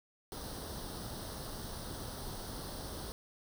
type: noise with comb filter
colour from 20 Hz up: pink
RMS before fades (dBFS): -43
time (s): 0.32-3.12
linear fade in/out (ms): 0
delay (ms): 0.21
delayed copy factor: +0.75
effects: none